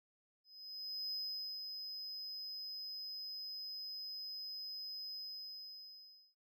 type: tone with ADSR envelope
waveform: triangle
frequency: 5050 Hz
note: D#8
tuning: 25 cents sharp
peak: -37 dBFS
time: 0.44-6.35 s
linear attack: 680 ms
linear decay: 480 ms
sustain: -5 dB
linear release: 1200 ms
effects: none